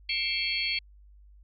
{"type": "tone cluster", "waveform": "sine", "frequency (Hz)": [2139, 2324, 2667, 3247, 4407], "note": ["C7", "D7", "E7", "G#7", "C#8"], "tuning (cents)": [38, -19, 20, -40, -11], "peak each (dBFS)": [-35, -33, -36, -33, -31], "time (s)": [0.09, 0.79], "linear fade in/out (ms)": 5, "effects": ["added 50 Hz sine -51 dBFS peak until 1.43 s"]}